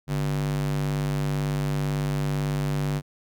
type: tone with high-pass filter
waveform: square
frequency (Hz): 49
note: G1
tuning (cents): 0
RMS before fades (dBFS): -26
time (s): 0.07-3.02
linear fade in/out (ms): 50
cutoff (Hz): 120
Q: 2.7
effects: none